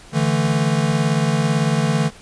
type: chord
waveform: square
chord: D suspended second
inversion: none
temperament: equal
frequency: 146.83 / 164.81 / 220 Hz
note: D3 / E3 / A3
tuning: 0 / 0 / 0 cents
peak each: -20 / -21 / -23 dBFS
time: 0.12-2.11 s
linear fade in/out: 50 ms
effects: pink hiss -44 dBFS RMS until 2.21 s + resampled to 22050 Hz